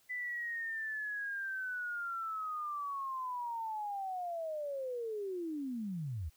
sine linear sweep, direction down, 2003 to 68.4 Hz, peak -36 dBFS, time 0.09-6.3 s, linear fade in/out 20 ms, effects white hiss -69 dBFS RMS until 6.36 s

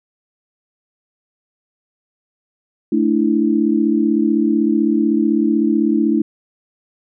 sine chord, A suspended fourth, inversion none, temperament equal, 220 / 293.7 / 329.6 Hz, A3 / D4 / E4, 0 / 0 / 0 cents, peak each -17 dBFS, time 2.92-6.22 s, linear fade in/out 5 ms, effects none

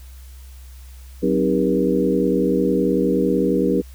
sine tone cluster, 185.9 / 261.3 / 312.1 / 400.9 / 479.2 Hz, F#3 / C4 / D#4 / G4 / A#4, +8 / -2 / +5 / +39 / +48 cents, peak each -22 dBFS, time 1.22-3.82 s, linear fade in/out 20 ms, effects added 64 Hz sine -37 dBFS peak until 3.94 s + white hiss -51 dBFS RMS until 3.94 s

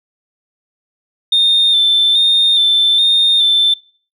sine tone with vibrato, 3599 Hz, A7, 38 cents sharp, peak -7 dBFS, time 1.32-3.74 s, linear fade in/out 5 ms, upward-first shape square, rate 1.2 Hz, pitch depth 27 cents each way, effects noise-tail reverb RT60 0.4 s tail -21 dB re dry + tanh soft clip ceiling -5 dBFS

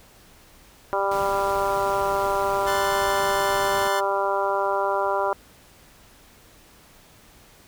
harmonic tone, 197.4 Hz, G3, 12 cents sharp, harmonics 2 / 3 / 4 / 5 / 6 / 7, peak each -28 / -26 / -28 / -26 / -31 / -31 dBFS, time 0.93-5.33 s, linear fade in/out 0 ms
pink noise, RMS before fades -37 dBFS, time 1.11-3.88 s, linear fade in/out 5 ms
sawtooth chord, F# diminished, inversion second, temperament equal, 1046.5 / 1480 / 1760 Hz, C6 / F#6 / A6, 0 / 0 / 0 cents, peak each -28 dBFS, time 2.66-4.01 s, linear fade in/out 20 ms
effects pink hiss -52 dBFS RMS until 7.67 s

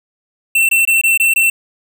square tone bursts, 2693 Hz, E7, 36 cents sharp, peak -10 dBFS, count 6, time 0.55-1.5 s, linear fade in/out 5 ms, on 140 ms, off 22 ms, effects none

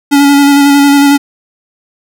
square tone with vibrato, 282.9 Hz, C#4, 35 cents sharp, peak -4 dBFS, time 0.11-1.18 s, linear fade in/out 20 ms, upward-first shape square, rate 11 Hz, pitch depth 15 cents each way, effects none

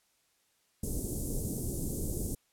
pink band-stop noise, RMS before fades -34 dBFS, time 0.83-2.35 s, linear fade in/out 5 ms, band 430 to 7900 Hz, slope 24 dB/octave, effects white hiss -72 dBFS RMS until 2.52 s + low-pass 12000 Hz 12 dB/octave

